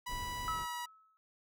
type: tone with pitch glide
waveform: sawtooth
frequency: 983 to 967.2 Hz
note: B5 to B5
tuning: -8 to -36 cents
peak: -35 dBFS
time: 0.06-0.86 s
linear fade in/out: 10 ms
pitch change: -28 cents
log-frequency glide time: 0.47-0.59 s
type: noise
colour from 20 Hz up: brown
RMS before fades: -45 dBFS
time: 0.07-0.67 s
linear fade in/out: 50 ms
type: tone with exponential decay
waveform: sine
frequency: 1296 Hz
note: E6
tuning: 30 cents flat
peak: -32 dBFS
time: 0.48-1.17 s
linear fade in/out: 0 ms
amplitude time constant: 150 ms
effects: none